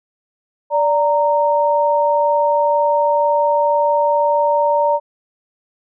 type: tone pair together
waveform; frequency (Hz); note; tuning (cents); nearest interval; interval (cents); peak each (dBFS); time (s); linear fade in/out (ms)
sine; 584 / 926.1; D5 / A#5; -10 / -12; minor sixth; 798; -15; 0.7-5; 50
effects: none